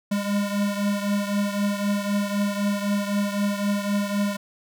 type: beating tone pair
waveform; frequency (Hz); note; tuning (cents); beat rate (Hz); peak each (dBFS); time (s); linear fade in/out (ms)
square; 202 / 205.9; G#3 / G#3; -48 / -15; 3.9; -24 / -29; 0.11-4.37; 10
effects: none